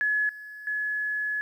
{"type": "tone with level steps", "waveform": "sine", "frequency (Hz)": 1700, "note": "G#6", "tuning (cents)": 40, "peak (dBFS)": [-22, -39, -26], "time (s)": [0.01, 1.41], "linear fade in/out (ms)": 0, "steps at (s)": [0.29, 0.67], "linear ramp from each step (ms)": 2, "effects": ["10-bit"]}